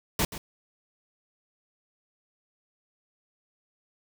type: noise with echo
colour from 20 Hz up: pink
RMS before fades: -25 dBFS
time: 0.19-0.25 s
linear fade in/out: 2 ms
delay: 130 ms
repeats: 1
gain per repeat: -13 dB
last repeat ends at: 0.38 s
effects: none